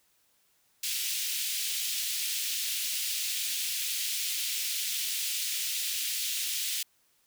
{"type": "high-pass noise", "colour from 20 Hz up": "pink", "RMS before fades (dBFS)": -32, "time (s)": [0.83, 6.83], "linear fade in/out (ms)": 5, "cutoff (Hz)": 2700, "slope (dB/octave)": 24, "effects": ["white hiss -69 dBFS RMS until 7.26 s"]}